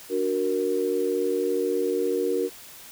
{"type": "chord", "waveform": "sine", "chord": "D augmented", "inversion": "none", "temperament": "equal", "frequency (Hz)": [293.7, 370, 466.2], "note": ["D4", "F#4", "A#4"], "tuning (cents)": [0, 0, 0], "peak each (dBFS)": [-30, -26, -25], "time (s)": [0.09, 2.5], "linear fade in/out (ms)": 50, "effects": ["white hiss -45 dBFS RMS until 2.91 s"]}